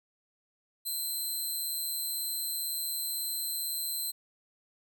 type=tone; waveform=5% pulse; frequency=4091 Hz; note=C8; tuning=40 cents flat; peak=-25 dBFS; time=0.85-4.12 s; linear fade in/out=20 ms; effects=none